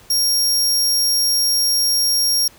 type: tone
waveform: sawtooth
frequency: 5580 Hz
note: F8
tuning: 2 cents flat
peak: -12 dBFS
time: 0.1-2.48 s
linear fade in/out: 5 ms
effects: pink hiss -47 dBFS RMS until 2.58 s